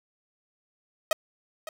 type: tone with echo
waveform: sawtooth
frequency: 630 Hz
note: D#5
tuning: 21 cents sharp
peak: -17 dBFS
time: 1.11-1.13 s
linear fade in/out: 2 ms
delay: 560 ms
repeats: 1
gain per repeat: -14 dB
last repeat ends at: 1.69 s
effects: none